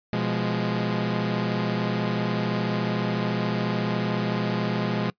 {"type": "chord", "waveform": "sawtooth", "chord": "F diminished", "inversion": "second", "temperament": "equal with one note detuned", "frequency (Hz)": [123.47, 173.81, 207.7], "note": ["Cb3", "F3", "Ab3"], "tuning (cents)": [0, -8, 0], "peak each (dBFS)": [-25, -25, -23], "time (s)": [0.13, 5.1], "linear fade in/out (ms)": 0, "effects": ["noise-tail reverb RT60 0.1 s tail -24 dB re dry", "resampled to 11025 Hz"]}